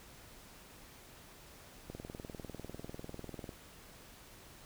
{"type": "click train", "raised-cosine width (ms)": 2, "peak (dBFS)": -30, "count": 33, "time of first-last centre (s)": [1.9, 3.492], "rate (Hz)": 20.1, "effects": ["pink hiss -56 dBFS RMS until 4.65 s"]}